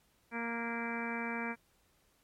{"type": "harmonic tone with a mistuned harmonic", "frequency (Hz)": 233.1, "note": "A#3", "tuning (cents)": 0, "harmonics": [1, 2, 3, 4, 5, 6, 7, 8, 9, 10], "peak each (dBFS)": [-39, -44, -47, -43, -49, -46, -43, -50, -48, -42], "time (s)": [0.31, 1.56], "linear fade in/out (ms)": 50, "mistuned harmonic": 9, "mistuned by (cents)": -33, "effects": ["pink hiss -71 dBFS RMS until 2.23 s", "MP3 64 kbps"]}